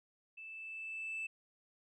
sine tone with level ramp, 2637 Hz, E7, in tune, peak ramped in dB -47 to -35 dBFS, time 0.37-1.27 s, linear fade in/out 10 ms, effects tanh soft clip ceiling -36 dBFS

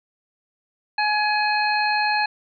harmonic tone, 842 Hz, G#5, 24 cents sharp, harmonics 1 / 2 / 3 / 5, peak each -21 / -24 / -26 / -28 dBFS, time 0.98-2.26 s, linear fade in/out 5 ms, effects none

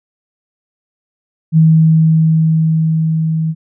sine tone with level ramp, 160 Hz, D#3, 49 cents sharp, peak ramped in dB -4 to -13 dBFS, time 1.52-3.55 s, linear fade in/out 50 ms, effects none

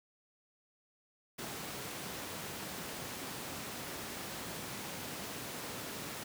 pink high-pass noise, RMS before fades -43 dBFS, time 1.38-6.24 s, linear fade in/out 10 ms, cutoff 130 Hz, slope 12 dB/octave, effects none

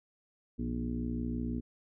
harmonic tone with a mistuned harmonic, 59.9 Hz, A#1, 48 cents sharp, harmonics 1 / 2 / 3 / 4 / 5 / 6 / 7, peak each -38 / -41 / -44 / -35 / -41 / -49 / -49 dBFS, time 0.58-1.61 s, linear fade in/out 20 ms, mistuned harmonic 3, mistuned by -59 cents, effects none

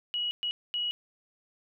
sine tone bursts at uneven times, 2913 Hz, F#7, 28 cents flat, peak -28 dBFS, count 3, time 0.14-0.31 / 0.43-0.51 / 0.74-0.91 s, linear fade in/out 0 ms, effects none

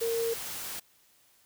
sine tone in noise, 460 Hz, A#4, 23 cents flat, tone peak -27 dBFS, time 0.01-0.34 s, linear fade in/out 10 ms, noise white, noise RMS -38 dBFS, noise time 0-0.8 s, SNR +8 dB, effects white hiss -64 dBFS RMS until 1.45 s

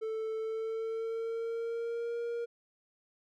triangle tone with pitch glide, 441.2 to 470.1 Hz, A4 to A#4, +5 to +15 cents, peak -31 dBFS, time 0.01-2.46 s, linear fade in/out 20 ms, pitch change +110 cents, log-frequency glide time 0.37-2.18 s, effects none

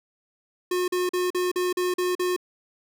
square tone bursts, 361.1 Hz, F#4, 42 cents flat, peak -23 dBFS, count 8, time 0.71-2.364 s, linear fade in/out 5 ms, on 170 ms, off 42 ms, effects none

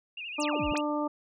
sine tone with vibrato, 2631 Hz, E7, 4 cents flat, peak -36 dBFS, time 0.17-0.81 s, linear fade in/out 5 ms, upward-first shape sine, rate 13 Hz, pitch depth 140 cents each way
harmonic tone, 297.2 Hz, D4, 21 cents sharp, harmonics 1 / 2 / 3 / 4, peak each -30 / -33 / -35 / -36 dBFS, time 0.38-1.08 s, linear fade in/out 10 ms
sine exponential two-way sweep, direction down then up, 9190 to 30.87 to 9190 Hz, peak -34 dBFS, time 0.4-0.78 s, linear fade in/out 0 ms, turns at 0.7 s
effects none

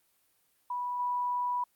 sine tone with level steps, 982 Hz, B5, 10 cents flat, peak -31 / -28 dBFS, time 0.7-1.64 s, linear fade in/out 5 ms, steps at 0.99 s, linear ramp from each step 10 ms, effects white hiss -71 dBFS RMS until 1.75 s + Opus 32 kbps

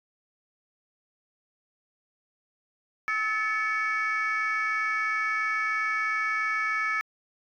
sine tone cluster, 1295 / 1737 / 2242 Hz, E6 / A6 / C#7, -31 / -23 / +19 cents, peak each -28 dBFS, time 3.08-7.01 s, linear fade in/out 0 ms, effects tanh soft clip ceiling -20 dBFS

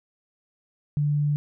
sine tone, 146.83 Hz, D3, in tune, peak -20 dBFS, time 0.97-1.36 s, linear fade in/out 0 ms, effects none

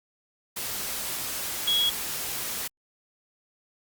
sine tone in noise, 3328 Hz, G#7, 3 cents sharp, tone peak -21 dBFS, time 1.67-1.9 s, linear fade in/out 10 ms, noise white, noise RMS -32 dBFS, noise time 0.56-2.68 s, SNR +8 dB, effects Opus 48 kbps

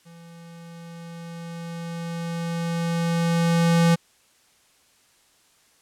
square tone with level ramp, 168.3 Hz, E3, 36 cents sharp, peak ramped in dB -45 to -15 dBFS, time 0.05-3.96 s, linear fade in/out 20 ms, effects white hiss -60 dBFS RMS until 5.81 s + low-pass 10000 Hz 12 dB/octave

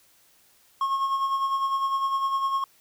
triangle tone with tremolo, 1086 Hz, C#6, 36 cents flat, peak -19 dBFS, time 0.81-2.64 s, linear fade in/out 2 ms, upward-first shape sine, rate 9.9 Hz, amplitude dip 50%, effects white hiss -60 dBFS RMS until 2.8 s

